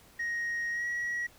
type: tone with pitch glide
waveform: sine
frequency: 1875 to 1915.5 Hz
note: A#6 to A#6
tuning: +10 to +47 cents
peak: -28 dBFS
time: 0.19-1.27 s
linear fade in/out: 10 ms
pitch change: +37 cents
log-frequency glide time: 0.71-0.86 s
effects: tanh soft clip ceiling -29 dBFS + pink hiss -58 dBFS RMS until 1.38 s